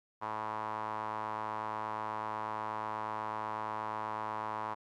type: tone with band-pass filter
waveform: sawtooth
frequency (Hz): 108.2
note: A2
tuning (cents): -29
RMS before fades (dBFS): -38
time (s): 0.21-4.75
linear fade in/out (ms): 20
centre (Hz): 1000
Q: 4.5
effects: none